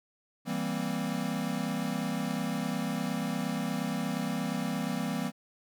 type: chord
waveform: square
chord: C dominant seventh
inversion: first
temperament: equal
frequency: 164.81 / 196 / 233.1 / 261.6 Hz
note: E3 / G3 / Bb3 / C4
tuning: 0 / 0 / 0 / 0 cents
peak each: -37 / -36 / -36 / -37 dBFS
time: 0.45-5.32 s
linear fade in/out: 50 ms
effects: none